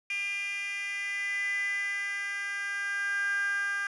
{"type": "tone with high-pass filter sweep", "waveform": "10% pulse", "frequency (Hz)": 400.9, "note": "G4", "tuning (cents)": 39, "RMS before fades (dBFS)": -32, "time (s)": [0.1, 3.87], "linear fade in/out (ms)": 2, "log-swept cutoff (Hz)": [2400, 1500], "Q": 9.8, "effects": ["resampled to 24000 Hz"]}